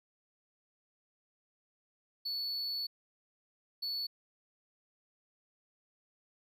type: tone bursts at uneven times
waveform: triangle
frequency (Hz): 4435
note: C#8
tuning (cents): 0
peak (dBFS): -33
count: 2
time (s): 2.25-2.87 / 3.82-4.07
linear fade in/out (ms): 10
effects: none